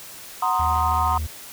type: chord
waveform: sine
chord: C half-diminished seventh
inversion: second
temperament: equal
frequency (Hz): 740 / 932.3 / 1046.5 / 1244.5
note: Gb5 / Bb5 / C6 / Eb6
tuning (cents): 0 / 0 / 0 / 0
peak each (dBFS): -25 / -23 / -23 / -24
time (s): 0.42-1.18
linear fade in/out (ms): 5
type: tone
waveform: triangle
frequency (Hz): 77.78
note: D#2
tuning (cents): 0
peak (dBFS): -22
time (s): 0.59-1.27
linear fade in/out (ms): 10
effects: tanh soft clip ceiling -10 dBFS + white hiss -40 dBFS RMS until 1.52 s